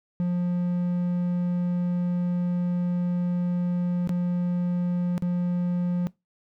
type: tone with dropouts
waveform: triangle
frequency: 176.8 Hz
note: F3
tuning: 22 cents sharp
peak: -20 dBFS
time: 0.2-6.07 s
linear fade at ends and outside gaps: 0 ms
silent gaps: 4.074-4.093 / 5.179-5.223 s
effects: noise-tail reverb RT60 0.2 s tail -21 dB re dry